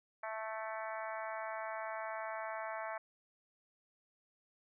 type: harmonic tone with a mistuned harmonic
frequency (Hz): 219.8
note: A3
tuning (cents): -2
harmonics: 3 / 4 / 5 / 6 / 7 / 8 / 9 / 10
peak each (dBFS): -43 / -45 / -47 / -49 / -50 / -51 / -52 / -53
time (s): 0.23-2.98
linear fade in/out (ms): 5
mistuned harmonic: 10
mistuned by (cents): +35
effects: none